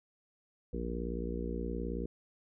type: harmonic tone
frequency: 58.9 Hz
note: A#1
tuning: 19 cents sharp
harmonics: 1 / 3 / 4 / 5 / 6 / 7 / 8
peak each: -38 / -41 / -42 / -45 / -44 / -44 / -43 dBFS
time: 0.73-2.06 s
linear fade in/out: 5 ms
effects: none